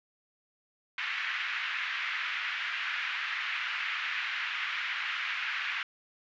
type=band-pass noise; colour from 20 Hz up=white; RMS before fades=-34 dBFS; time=0.98-5.83 s; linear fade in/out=2 ms; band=1400 to 2600 Hz; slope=24 dB/octave; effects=resampled to 16000 Hz